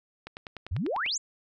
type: click train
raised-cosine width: 0.3 ms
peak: -23 dBFS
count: 9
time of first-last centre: 0.27-1.062 s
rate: 10.1 Hz
type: exponential sweep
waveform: sine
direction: up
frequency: 70.5 to 7820 Hz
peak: -27 dBFS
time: 0.71-1.18 s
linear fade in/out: 10 ms
effects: none